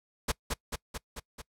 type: noise with echo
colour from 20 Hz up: pink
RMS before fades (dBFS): -28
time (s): 0.28-0.32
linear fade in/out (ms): 10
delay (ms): 220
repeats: 5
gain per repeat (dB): -3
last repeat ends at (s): 1.42
effects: noise-tail reverb RT60 0.1 s tail -24 dB re dry + low-pass 12000 Hz 12 dB/octave